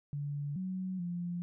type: tone with pitch steps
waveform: sine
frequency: 144.2 / 186.4 / 174.6 Hz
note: D3 / F#3 / F3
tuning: -31 / +13 / 0 cents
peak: -34 dBFS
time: 0.13-1.42 s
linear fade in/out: 0 ms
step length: 430 ms
effects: none